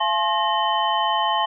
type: tone cluster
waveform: sine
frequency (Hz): 680 / 857 / 1064 / 1845 / 3052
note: F5 / A5 / C6 / A#6 / G7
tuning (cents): -46 / -46 / +29 / -18 / -47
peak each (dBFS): -27 / -22 / -23 / -31 / -26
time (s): 0-1.46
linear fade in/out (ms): 10
effects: none